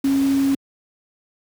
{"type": "tone in noise", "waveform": "sine", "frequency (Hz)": 273.8, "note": "C#4", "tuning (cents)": -21, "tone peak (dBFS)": -15, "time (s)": [0.04, 0.55], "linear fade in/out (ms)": 5, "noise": "pink", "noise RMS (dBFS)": -33, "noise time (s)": [0.04, 0.55], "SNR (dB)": 15, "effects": ["high-pass 80 Hz 12 dB/octave"]}